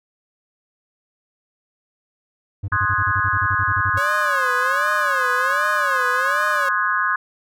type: tone bursts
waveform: triangle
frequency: 98.6 Hz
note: G2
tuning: 11 cents sharp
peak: -20 dBFS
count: 16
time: 2.63-3.988 s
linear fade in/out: 10 ms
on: 53 ms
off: 34 ms
type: chord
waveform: sine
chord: Ab dominant seventh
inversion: first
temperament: equal with one note detuned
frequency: 1054.4 / 1244.5 / 1480 / 1661.2 Hz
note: C6 / Eb6 / Gb6 / Ab6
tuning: +13 / 0 / 0 / 0 cents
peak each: -23 / -23 / -23 / -22 dBFS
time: 2.72-7.16 s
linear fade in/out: 5 ms
type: tone with vibrato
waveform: sawtooth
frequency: 550 Hz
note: C#5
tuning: 14 cents flat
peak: -22 dBFS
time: 3.97-6.69 s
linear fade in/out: 5 ms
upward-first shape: sine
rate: 1.3 Hz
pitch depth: 180 cents each way
effects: none